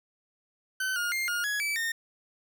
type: tone with pitch steps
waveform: 40% pulse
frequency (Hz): 1525 / 1426 / 2112 / 1426 / 1676 / 2308 / 1832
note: G6 / F6 / C7 / F6 / G#6 / D7 / A#6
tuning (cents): -48 / +36 / +16 / +36 / +15 / -31 / -31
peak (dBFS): -27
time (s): 0.8-1.92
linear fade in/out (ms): 5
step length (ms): 160
effects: none